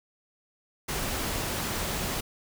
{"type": "noise", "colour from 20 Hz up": "pink", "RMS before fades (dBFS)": -31, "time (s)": [0.88, 2.21], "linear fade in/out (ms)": 10, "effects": []}